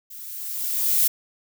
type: noise with level ramp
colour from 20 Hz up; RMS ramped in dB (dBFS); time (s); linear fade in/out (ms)
violet; -40 to -17; 0.1-1.08; 10
effects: none